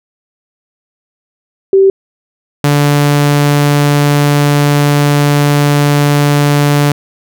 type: tone pair in turn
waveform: sine / sawtooth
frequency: 387.4 / 145.11 Hz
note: G4 / D3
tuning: -20 / -20 cents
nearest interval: octave + perfect fourth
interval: 1700 cents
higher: first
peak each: -3 dBFS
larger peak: neither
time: 1.73-1.9 / 2.64-6.92 s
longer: second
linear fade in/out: 2 ms
effects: none